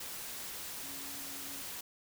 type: tone in noise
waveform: sine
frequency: 277.8 Hz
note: C#4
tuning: 4 cents sharp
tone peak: -53 dBFS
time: 0.83-1.62 s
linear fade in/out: 5 ms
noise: white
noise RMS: -43 dBFS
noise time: 0-1.81 s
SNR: -13 dB
effects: none